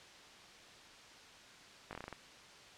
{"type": "slowing click train", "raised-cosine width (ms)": 0.5, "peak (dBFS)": -29, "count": 8, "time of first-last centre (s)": [1.91, 2.127], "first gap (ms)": 19, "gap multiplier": 1.16, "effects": ["white hiss -56 dBFS RMS until 2.77 s", "low-pass 5000 Hz 12 dB/octave"]}